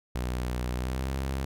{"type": "tone with pitch glide", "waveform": "sawtooth", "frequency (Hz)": [61.74, 66.94], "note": ["B1", "C2"], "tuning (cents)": [0, 40], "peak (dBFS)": -25, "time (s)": [0.15, 1.45], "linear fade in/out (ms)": 5, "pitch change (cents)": 140, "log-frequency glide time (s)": [0.76, 1.11], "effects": []}